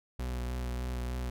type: tone with vibrato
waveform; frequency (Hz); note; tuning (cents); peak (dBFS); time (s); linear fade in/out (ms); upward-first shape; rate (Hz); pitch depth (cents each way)
40% pulse; 61.74; B1; 0; -32; 0.19-1.3; 5; sine; 3.3; 20
effects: none